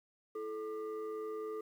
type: tone with frequency modulation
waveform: sine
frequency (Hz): 434.3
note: A4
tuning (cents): -23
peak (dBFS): -37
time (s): 0.35-1.61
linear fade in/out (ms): 5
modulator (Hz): 765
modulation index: 0.6
effects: tanh soft clip ceiling -33 dBFS + 11-bit